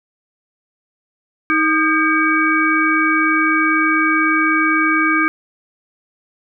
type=tone cluster; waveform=sine; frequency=315.3 / 1222 / 1593 / 2269 Hz; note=D#4 / D#6 / G6 / C#7; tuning=+23 / -32 / +27 / +40 cents; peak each=-18 dBFS; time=1.5-5.28 s; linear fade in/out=0 ms; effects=none